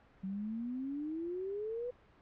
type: exponential sweep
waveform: sine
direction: up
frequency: 186.8 to 501 Hz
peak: -36 dBFS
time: 0.23-1.91 s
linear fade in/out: 10 ms
effects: pink hiss -63 dBFS RMS until 2.21 s + low-pass 2000 Hz 12 dB/octave